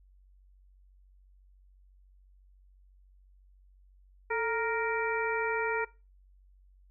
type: harmonic tone with a mistuned harmonic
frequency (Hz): 466.5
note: A#4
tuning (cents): +1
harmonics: 1 / 2 / 3 / 4 / 5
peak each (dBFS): -31 / -34 / -36 / -37 / -38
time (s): 4.3-5.85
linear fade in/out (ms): 10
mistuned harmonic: 1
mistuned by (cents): -85
effects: noise-tail reverb RT60 0.3 s tail -21 dB re dry + added 47 Hz sine -57 dBFS peak until 6.9 s